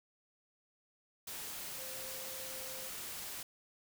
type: tone in noise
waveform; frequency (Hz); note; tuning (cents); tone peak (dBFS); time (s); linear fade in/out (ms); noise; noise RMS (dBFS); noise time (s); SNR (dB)
sine; 523.3; C5; 0; -51; 1.78-2.89; 5; white; -44; 1.27-3.43; -10
effects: none